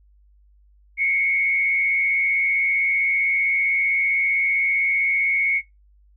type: tone with frequency modulation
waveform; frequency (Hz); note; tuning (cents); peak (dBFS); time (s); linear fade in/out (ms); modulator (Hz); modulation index
sine; 2200; C#7; -14; -17; 0.97-5.62; 50; 84.5; 0.69
effects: noise-tail reverb RT60 0.2 s tail -21 dB re dry + added 50 Hz sine -52 dBFS peak until 6.16 s